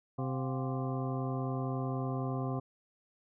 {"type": "harmonic tone with a mistuned harmonic", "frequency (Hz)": 130.81, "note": "C3", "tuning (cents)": 0, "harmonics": [1, 2, 3, 4, 5, 6, 8, 9], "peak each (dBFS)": [-34, -38, -42, -44, -43, -48, -45, -49], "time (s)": [0.18, 2.6], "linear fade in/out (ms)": 10, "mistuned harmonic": 5, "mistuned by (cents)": 120, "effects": []}